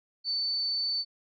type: tone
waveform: sine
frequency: 4517 Hz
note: C#8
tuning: 32 cents sharp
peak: -27 dBFS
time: 0.24-1.05 s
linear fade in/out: 50 ms
effects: none